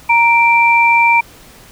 sine tone pair together, 934 / 2351 Hz, A#5 / D7, +3 / +1 cents, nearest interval octave + major third, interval 1598 cents, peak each -10 dBFS, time 0.09-1.21 s, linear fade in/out 10 ms, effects pink hiss -41 dBFS RMS until 1.71 s

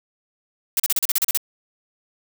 blue noise bursts, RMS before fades -19 dBFS, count 10, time 0.77-1.374 s, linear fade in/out 2 ms, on 28 ms, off 36 ms, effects none

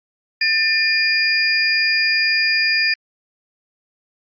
sine tone cluster, 1790 / 2422 / 4860 Hz, A6 / D#7 / D#8, +29 / -47 / -42 cents, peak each -19 dBFS, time 0.41-2.94 s, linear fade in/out 5 ms, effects Opus 48 kbps

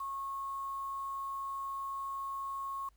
sine tone with quantisation, 1093 Hz, C#6, 25 cents flat, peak -36 dBFS, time 0-2.89 s, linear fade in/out 5 ms, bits 9, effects added 50 Hz sine -63 dBFS peak until 2.96 s + pink hiss -75 dBFS RMS until 2.96 s

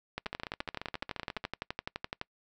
two click trains, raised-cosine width 0.3 ms, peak -18 / -21 dBFS, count 25 / 18, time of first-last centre 0.18-2.214 / 0.26-1.441 s, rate 11.8 / 14.4 Hz, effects noise-tail reverb RT60 0.1 s tail -26 dB re dry

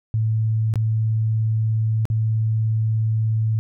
sine tone with dropouts, 110.4 Hz, A2, 6 cents sharp, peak -17 dBFS, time 0.14-3.59 s, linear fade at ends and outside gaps 0 ms, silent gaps 0.739-0.757 / 2.054-2.101 s, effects none

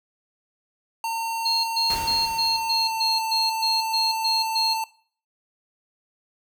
square tone with pitch glide, 910 to 891.8 Hz, A#5 to A5, -42 to +23 cents, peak -25 dBFS, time 1.04-4.84 s, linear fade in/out 2 ms, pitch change -35 cents, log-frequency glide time 2.08-3.15 s
sine tone bursts, 4253 Hz, C8, 27 cents sharp, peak -20 dBFS, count 11, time 1.45-4.74 s, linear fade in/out 10 ms, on 190 ms, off 120 ms
pink noise with exponential decay, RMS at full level -31 dBFS, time 1.9-3.33 s, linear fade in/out 1 ms, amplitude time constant 310 ms
effects noise-tail reverb RT60 0.5 s tail -20 dB re dry

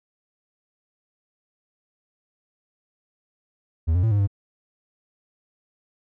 triangle tone with pitch steps, 81 / 89.5 / 111.9 / 102.4 / 99.5 Hz, E2 / F2 / A2 / G#2 / G2, -30 / +43 / +30 / -24 / +26 cents, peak -15 dBFS, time 3.87-4.275 s, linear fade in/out 20 ms, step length 81 ms, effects none

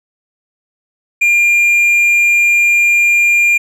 triangle tone, 2400 Hz, D7, 37 cents sharp, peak -6 dBFS, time 1.21-3.58 s, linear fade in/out 10 ms, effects none

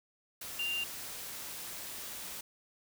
sine tone in noise, 2788 Hz, F7, 4 cents flat, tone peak -32 dBFS, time 0.59-0.84 s, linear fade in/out 5 ms, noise white, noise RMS -43 dBFS, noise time 0.41-2.41 s, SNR +8 dB, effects none

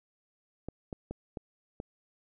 clicks, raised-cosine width 2 ms, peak -24 dBFS, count 5, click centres 0.686 / 0.928 / 1.11 / 1.372 / 1.801 s, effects none

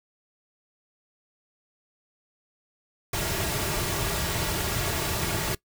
pink noise with comb filter, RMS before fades -28 dBFS, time 3.13-5.55 s, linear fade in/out 5 ms, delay 3.9 ms, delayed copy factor -0.55, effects noise-tail reverb RT60 0.1 s tail -21 dB re dry

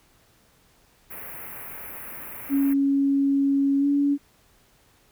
white band-stop noise, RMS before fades -38 dBFS, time 1.1-2.74 s, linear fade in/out 10 ms, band 2500 to 11000 Hz, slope 48 dB/octave
sine tone with pitch glide, 277.2 to 284 Hz, C#4 to C#4, 0 to +42 cents, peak -18 dBFS, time 2.49-4.18 s, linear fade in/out 50 ms, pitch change +42 cents, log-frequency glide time 3.79-3.86 s
effects pink hiss -60 dBFS RMS until 5.11 s

